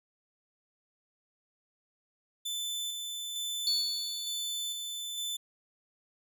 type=tone with tremolo; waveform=sawtooth; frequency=3520 Hz; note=A7; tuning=in tune; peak=-30 dBFS; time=2.45-5.37 s; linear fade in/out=10 ms; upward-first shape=square; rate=1.1 Hz; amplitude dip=30%
type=tone with exponential decay; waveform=sine; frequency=4430 Hz; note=C#8; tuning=2 cents flat; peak=-25 dBFS; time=3.67-5.01 s; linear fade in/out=1 ms; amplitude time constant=290 ms
effects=none